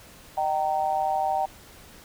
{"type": "tone with amplitude modulation", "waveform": "sine", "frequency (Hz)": 772, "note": "G5", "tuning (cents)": -27, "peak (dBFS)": -18, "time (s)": [0.37, 1.46], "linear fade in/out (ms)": 10, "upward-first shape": "sine", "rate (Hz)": 153, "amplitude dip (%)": 95, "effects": ["pink hiss -49 dBFS RMS until 2.04 s"]}